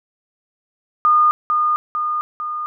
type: tone with echo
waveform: sine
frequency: 1220 Hz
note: D#6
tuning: 34 cents flat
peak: -10 dBFS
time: 1.05-1.31 s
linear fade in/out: 0 ms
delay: 450 ms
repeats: 3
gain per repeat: -4 dB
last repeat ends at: 2.66 s
effects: none